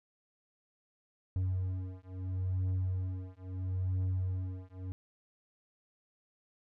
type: beating tone pair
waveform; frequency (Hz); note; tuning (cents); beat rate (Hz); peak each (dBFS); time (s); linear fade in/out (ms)
triangle; 92.5 / 93.25; F#2 / F#2; 0 / +14; 0.75; -33 / -33; 1.36-4.92; 0
effects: none